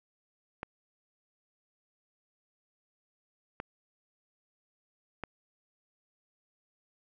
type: clicks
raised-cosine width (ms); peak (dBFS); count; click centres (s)
0.5; -21; 3; 0.631 / 3.601 / 5.237
effects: none